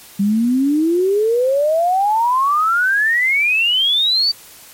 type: exponential sweep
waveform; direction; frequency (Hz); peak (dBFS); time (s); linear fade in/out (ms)
sine; up; 194.4 to 4653; -12; 0.19-4.32; 10
effects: white hiss -41 dBFS RMS until 4.73 s + MP3 64 kbps